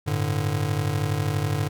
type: chord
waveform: square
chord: G suspended second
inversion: none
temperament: just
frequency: 98 / 110.25 / 147 Hz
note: G2 / A2 / D3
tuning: 0 / +4 / +2 cents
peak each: -28 / -29 / -27 dBFS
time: 0.06-1.69 s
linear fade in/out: 20 ms
effects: none